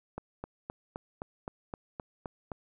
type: click train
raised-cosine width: 1 ms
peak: -23 dBFS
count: 10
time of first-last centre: 0.18-2.518 s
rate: 3.85 Hz
effects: none